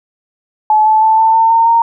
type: tone with pitch steps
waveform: sine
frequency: 859 / 869.5 / 880.1 / 890.8 / 901.7 / 912.7 / 923.8 Hz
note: A5 / A5 / A5 / A5 / A5 / A#5 / A#5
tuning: -42 / -21 / 0 / +21 / +42 / -37 / -16 cents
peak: -6 dBFS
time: 0.7-1.82 s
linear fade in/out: 2 ms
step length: 160 ms
effects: none